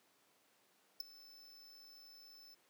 square tone with ADSR envelope, 5274 Hz, E8, in tune, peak -35 dBFS, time 1-2.55 s, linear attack 5 ms, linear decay 8 ms, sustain -22 dB, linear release 13 ms, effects pink hiss -72 dBFS RMS until 2.69 s + high-pass 300 Hz 12 dB/octave

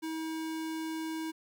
square tone, 320 Hz, D#4, 49 cents sharp, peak -35 dBFS, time 0.02-1.32 s, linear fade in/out 20 ms, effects 12-bit

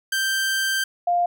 sawtooth / sine tone pair in turn, 1568 / 701.3 Hz, G6 / F5, 0 / +7 cents, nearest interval octave + major second, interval 1393 cents, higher first, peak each -17 dBFS, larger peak neither, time 0.12-0.84 / 1.07-1.26 s, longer first, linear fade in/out 5 ms, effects none

